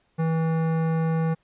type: tone with hard clipping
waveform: sine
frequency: 162.2 Hz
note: E3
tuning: 28 cents flat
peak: -23 dBFS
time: 0.18-1.35 s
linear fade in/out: 20 ms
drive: 16 dB
effects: pink hiss -68 dBFS RMS until 1.43 s + resampled to 8000 Hz